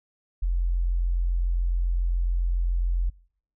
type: tone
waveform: sine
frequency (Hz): 43.61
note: F1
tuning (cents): -2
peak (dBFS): -21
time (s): 0.42-3.1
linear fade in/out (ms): 10
effects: noise-tail reverb RT60 0.6 s tail -24 dB re dry